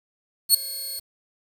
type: tone with ADSR envelope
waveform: 15% pulse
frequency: 4356 Hz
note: C#8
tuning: 31 cents flat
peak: -4 dBFS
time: 0.49-1 s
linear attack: 54 ms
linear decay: 5 ms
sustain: -20 dB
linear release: 14 ms
effects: 7-bit